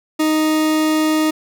40% pulse tone, 311.1 Hz, D#4, in tune, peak -13 dBFS, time 0.19-1.31 s, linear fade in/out 10 ms, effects none

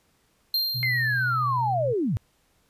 square tone with exponential decay, 4186 Hz, C8, in tune, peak -21 dBFS, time 0.54-1.74 s, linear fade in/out 2 ms, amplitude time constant 260 ms
sine tone with vibrato, 124.7 Hz, B2, 17 cents sharp, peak -28 dBFS, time 0.74-1.94 s, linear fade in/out 20 ms, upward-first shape sine, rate 15 Hz, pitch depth 42 cents each way
sine linear sweep, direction down, 2114 to 87.31 Hz, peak -22 dBFS, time 0.83-2.17 s, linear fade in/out 0 ms
effects pink hiss -66 dBFS RMS until 2.69 s + resampled to 32000 Hz

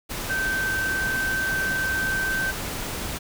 sine tone in noise, 1551 Hz, G6, 19 cents flat, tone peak -23 dBFS, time 0.29-2.52 s, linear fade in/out 20 ms, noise pink, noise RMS -31 dBFS, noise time 0.09-3.19 s, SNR +5 dB, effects none

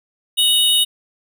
square tone pair together, 2954 / 3722 Hz, F#7 / A#7, -3 / -3 cents, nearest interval major third, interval 400 cents, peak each -16 dBFS, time 0.37-0.85 s, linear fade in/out 20 ms, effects none

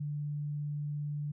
sine tone, 147.1 Hz, D3, 3 cents sharp, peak -33 dBFS, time 0-1.32 s, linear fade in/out 10 ms, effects none

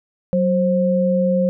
sine tone pair together, 186.63 / 530 Hz, F#3 / C5, +15 / +22 cents, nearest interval octave + tritone, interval 1807 cents, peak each -17 dBFS, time 0.33-1.49 s, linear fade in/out 0 ms, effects none

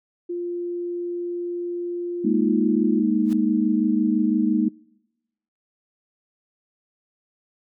sine tone, 349.2 Hz, F4, in tune, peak -25 dBFS, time 0.29-3.01 s, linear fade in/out 10 ms
sine chord, Ab suspended second, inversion none, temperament just, 207.7 / 233.6 / 311.5 Hz, Ab3 / Bb3 / Eb4, 0 / +4 / +2 cents, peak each -22 dBFS, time 2.24-4.69 s, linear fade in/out 10 ms
pink noise with exponential growth, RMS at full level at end -38 dBFS, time 3.22-3.33 s, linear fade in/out 1 ms, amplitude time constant 22 ms
effects noise-tail reverb RT60 1.0 s tail -26 dB re dry

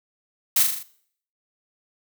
blue noise with echo, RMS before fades -18 dBFS, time 0.56-0.63 s, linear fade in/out 5 ms, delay 40 ms, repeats 5, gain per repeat -4 dB, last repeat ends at 0.83 s, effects noise-tail reverb RT60 0.6 s tail -19 dB re dry

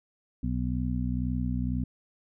harmonic tone, 62 Hz, B1, 7 cents sharp, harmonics 1 / 2 / 3 / 4, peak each -31 / -32 / -34 / -32 dBFS, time 0.43-1.84 s, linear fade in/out 5 ms, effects none

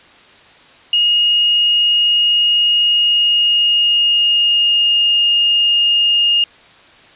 sine tone with pitch glide, 2864 to 2839 Hz, F7 to F7, +43 to +28 cents, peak -10 dBFS, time 0.93-6.44 s, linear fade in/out 2 ms, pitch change -15 cents, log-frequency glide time 2.86-4.99 s, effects white hiss -44 dBFS RMS until 7.15 s + resampled to 8000 Hz

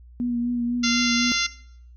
sine tone with vibrato, 240.5 Hz, B3, 46 cents flat, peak -22 dBFS, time 0.2-1.32 s, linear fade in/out 0 ms, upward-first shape triangle, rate 4 Hz, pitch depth 30 cents each way
harmonic tone, 692 Hz, F5, 16 cents flat, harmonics 2 / 3 / 4 / 5 / 6 / 7 / 8 / 9, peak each -29 / -29 / -29 / -29 / -29 / -29 / -29 / -29 dBFS, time 0.83-1.47 s, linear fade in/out 10 ms
effects noise-tail reverb RT60 0.6 s tail -18 dB re dry + added 60 Hz sine -44 dBFS peak until 1.96 s

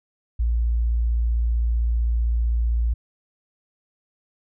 sine tone, 57.8 Hz, A#1, 14 cents flat, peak -18 dBFS, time 0.39-2.94 s, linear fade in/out 10 ms, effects none

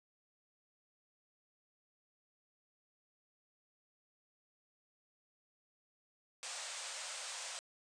white band-pass noise, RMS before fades -45 dBFS, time 6.43-7.59 s, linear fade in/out 0 ms, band 500 to 9200 Hz, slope 96 dB/octave, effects resampled to 22050 Hz

